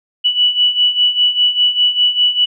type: beating tone pair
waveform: sine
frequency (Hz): 2951 / 2956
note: F#7 / F#7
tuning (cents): -5 / -2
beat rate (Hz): 5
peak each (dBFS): -16 / -12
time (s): 0.24-2.46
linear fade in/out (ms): 20
effects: none